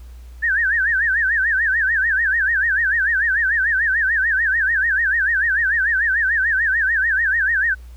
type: tone with vibrato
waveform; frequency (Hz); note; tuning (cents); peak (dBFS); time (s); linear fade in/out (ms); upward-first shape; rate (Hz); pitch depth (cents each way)
sine; 1686; G#6; +26; -15; 0.42-7.75; 20; sine; 6.8; 190
effects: added 60 Hz sine -35 dBFS peak until 7.96 s + pink hiss -54 dBFS RMS until 7.96 s